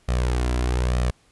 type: tone with flanger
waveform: sawtooth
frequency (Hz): 61.4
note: B1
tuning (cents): -9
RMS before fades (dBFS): -22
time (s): 0.08-1.11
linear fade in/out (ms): 10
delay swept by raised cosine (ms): 1.6 to 3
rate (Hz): 1.1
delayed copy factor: +0.55
effects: pink hiss -60 dBFS RMS until 1.31 s + resampled to 24000 Hz